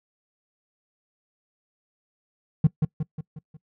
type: tone with echo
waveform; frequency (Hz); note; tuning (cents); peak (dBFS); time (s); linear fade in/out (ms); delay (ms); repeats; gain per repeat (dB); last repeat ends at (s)
triangle; 154.3; D#3; -14; -9; 2.64-2.67; 5; 180; 5; -6; 3.57
effects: noise-tail reverb RT60 0.1 s tail -23 dB re dry + tanh soft clip ceiling -9 dBFS